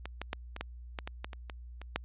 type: clicks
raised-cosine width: 0.3 ms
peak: -23 / -20 / -17 / -24 / -19 / -20 / -22 / -21 / -27 / -25 / -29 / -14 dBFS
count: 12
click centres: 0.056 / 0.216 / 0.331 / 0.564 / 0.61 / 0.988 / 1.075 / 1.245 / 1.332 / 1.498 / 1.816 / 1.96 s
effects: added 60 Hz sine -44 dBFS peak until 2.04 s + resampled to 8000 Hz